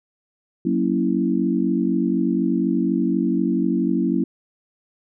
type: chord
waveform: sine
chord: F# dominant seventh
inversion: none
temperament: equal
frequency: 185 / 233.1 / 277.2 / 329.6 Hz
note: F#3 / A#3 / C#4 / E4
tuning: 0 / 0 / 0 / 0 cents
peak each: -23 dBFS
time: 0.65-4.24 s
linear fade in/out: 5 ms
effects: none